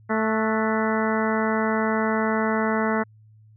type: harmonic tone with a mistuned harmonic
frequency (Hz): 220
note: A3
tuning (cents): 0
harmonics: 1 / 2 / 3 / 4 / 5 / 6 / 7 / 8 / 9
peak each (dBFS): -24 / -27 / -29 / -30 / -31 / -32 / -32 / -33 / -34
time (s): 0.09-3.04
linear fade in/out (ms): 20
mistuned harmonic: 7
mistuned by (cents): -66
effects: added 108 Hz sine -49 dBFS peak until 3.56 s